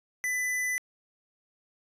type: tone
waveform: square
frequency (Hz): 1998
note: B6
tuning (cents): +20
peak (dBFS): -28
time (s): 0.24-0.78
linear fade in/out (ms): 0
effects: resampled to 32000 Hz